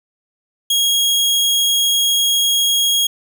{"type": "tone", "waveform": "sawtooth", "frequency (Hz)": 3288, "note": "G#7", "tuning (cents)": -18, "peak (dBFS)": -10, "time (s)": [0.7, 3.07], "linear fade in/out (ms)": 5, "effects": []}